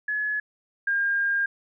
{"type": "tone pair in turn", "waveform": "sine", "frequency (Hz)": [1700, 1609.9], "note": ["G#6", "G6"], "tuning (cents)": [40, 46], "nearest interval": "minor second", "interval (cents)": 94, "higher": "first", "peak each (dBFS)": [-24, -21], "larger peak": "second", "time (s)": [[0.08, 0.4], [0.87, 1.46]], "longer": "second", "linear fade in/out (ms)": 5, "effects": []}